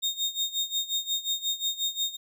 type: tone with tremolo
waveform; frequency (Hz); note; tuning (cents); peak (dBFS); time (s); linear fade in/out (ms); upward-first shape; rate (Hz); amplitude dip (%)
35% pulse; 3692; A#7; -17; -22; 0.02-2.17; 20; sine; 5.6; 85
effects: none